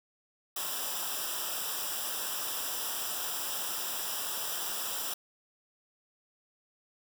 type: noise with comb filter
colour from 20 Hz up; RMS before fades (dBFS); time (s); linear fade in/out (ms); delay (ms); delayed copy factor
white; -35; 0.56-5.14; 5; 0.46; -0.8
effects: none